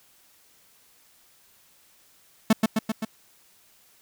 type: tone with echo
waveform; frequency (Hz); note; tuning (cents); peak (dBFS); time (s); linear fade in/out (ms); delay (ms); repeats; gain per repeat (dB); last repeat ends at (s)
45% pulse; 220; A3; 0; -14; 2.5-2.53; 5; 130; 4; -3; 3.05
effects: white hiss -59 dBFS RMS until 4.01 s